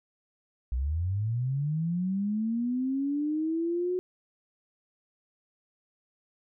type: linear sweep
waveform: sine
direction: up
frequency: 58.27 to 368 Hz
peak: -26 dBFS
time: 0.72-3.99 s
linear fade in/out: 0 ms
effects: none